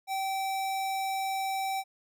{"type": "tone", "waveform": "square", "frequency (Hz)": 773, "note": "G5", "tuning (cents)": -24, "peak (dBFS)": -30, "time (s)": [0.07, 1.84], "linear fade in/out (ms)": 50, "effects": []}